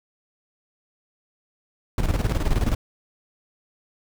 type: noise with tremolo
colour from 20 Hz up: brown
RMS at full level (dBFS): -19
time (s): 1.98-2.75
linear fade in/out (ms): 2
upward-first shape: square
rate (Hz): 19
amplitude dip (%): 65
effects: none